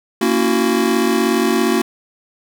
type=chord; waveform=square; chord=F# dominant seventh; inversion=first; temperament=just; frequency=231.2 / 277.5 / 333 / 370 Hz; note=A#3 / C#4 / E4 / F#4; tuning=-14 / +2 / +18 / 0 cents; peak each=-19 / -22 / -21 / -19 dBFS; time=0.21-1.82 s; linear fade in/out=5 ms; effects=none